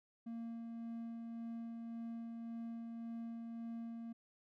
triangle tone with tremolo, 230.5 Hz, A#3, 19 cents flat, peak -40 dBFS, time 0.26-4.13 s, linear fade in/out 10 ms, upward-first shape sine, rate 1.8 Hz, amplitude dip 25%, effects none

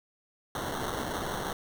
white noise with sample-and-hold, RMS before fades -34 dBFS, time 0.55-1.53 s, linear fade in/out 2 ms, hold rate 2450 Hz, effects none

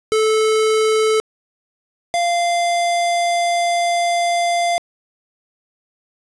square tone pair in turn, 436.3 / 692.6 Hz, A4 / F5, -15 / -15 cents, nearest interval minor sixth, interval 800 cents, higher second, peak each -14 / -16 dBFS, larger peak first, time 0.12-1.2 / 2.14-4.78 s, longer second, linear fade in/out 0 ms, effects resampled to 24000 Hz + 7-bit

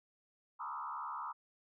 sine tone with frequency modulation, 1108.7 Hz, C#6, in tune, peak -39 dBFS, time 0.59-1.33 s, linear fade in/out 20 ms, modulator 71.7 Hz, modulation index 3, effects none

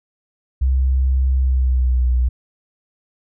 sine tone with pitch glide, 65.41 to 61.81 Hz, C2 to B1, 0 to +2 cents, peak -13 dBFS, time 0.61-2.29 s, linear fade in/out 10 ms, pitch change -98 cents, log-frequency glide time 1.36-2.09 s, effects none

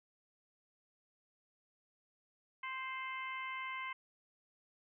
harmonic tone with a mistuned harmonic, 523.3 Hz, C5, in tune, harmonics 2 / 3 / 4 / 5 / 6, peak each -43 / -51 / -43 / -52 / -54 dBFS, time 2.63-3.93 s, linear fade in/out 5 ms, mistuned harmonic 6, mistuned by -45 cents, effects none

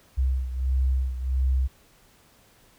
sine beating tone pair, 64.8 / 66.3 Hz, C2 / C2, -16 / +23 cents, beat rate 1.5 Hz, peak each -22 / -27 dBFS, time 0.17-1.68 s, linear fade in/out 20 ms, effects tanh soft clip ceiling -14 dBFS + pink hiss -58 dBFS RMS until 2.78 s

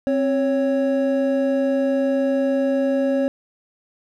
triangle tone pair together, 264.6 / 554.4 Hz, C4 / C#5, +20 / 0 cents, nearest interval octave + minor second, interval 1280 cents, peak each -18 dBFS, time 0.07-3.28 s, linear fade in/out 0 ms, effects none

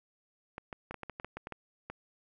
clicks, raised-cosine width 0.5 ms, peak -25 dBFS, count 12, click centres 0.581 / 0.728 / 0.91 / 0.943 / 1.033 / 1.097 / 1.199 / 1.246 / 1.37 / 1.471 / 1.523 / 1.9 s, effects none

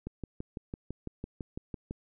click train, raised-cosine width 3 ms, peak -24 dBFS, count 12, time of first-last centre 0.07-1.909 s, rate 5.98 Hz, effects none

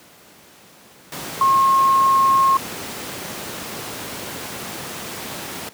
sine tone in noise, 1077 Hz, C6, 50 cents sharp, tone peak -12 dBFS, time 1.41-2.57 s, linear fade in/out 2 ms, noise pink, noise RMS -30 dBFS, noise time 1.12-5.69 s, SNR +15 dB, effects pink hiss -47 dBFS RMS until 5.73 s + high-pass 150 Hz 12 dB/octave

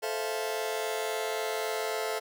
sawtooth chord, F major seventh, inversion first, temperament just, 436.5 / 523.8 / 654.8 / 698.5 Hz, A4 / C5 / E5 / F5, -14 / +2 / -12 / 0 cents, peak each -29 / -34 / -32 / -34 dBFS, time 0.02-2.2 s, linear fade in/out 20 ms, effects none

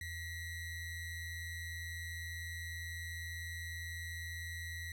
square ring-modulated tone, 1002 Hz, B5, 25 cents sharp, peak -39 dBFS, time 0.01-4.92 s, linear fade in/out 2 ms, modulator 917 Hz, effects none

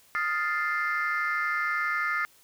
sine chord, F dominant seventh, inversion third, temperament equal, 1244.5 / 1396.9 / 1760 / 2093 Hz, Eb6 / F6 / A6 / C7, 0 / 0 / 0 / 0 cents, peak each -30 dBFS, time 0.15-2.25 s, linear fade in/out 0 ms, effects tanh soft clip ceiling -19 dBFS + white hiss -59 dBFS RMS until 2.43 s

